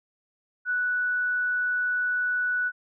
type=tone; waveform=sine; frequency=1479 Hz; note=F#6; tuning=1 cent flat; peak=-23 dBFS; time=0.65-2.72 s; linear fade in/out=50 ms; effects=none